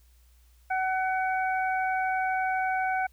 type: harmonic tone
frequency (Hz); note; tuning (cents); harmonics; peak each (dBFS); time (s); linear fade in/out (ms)
752; F#5; +28; 1 / 2 / 3; -26 / -31 / -36; 0.7-3.07; 10
effects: added 60 Hz sine -56 dBFS peak until 3.12 s + white hiss -67 dBFS RMS until 3.12 s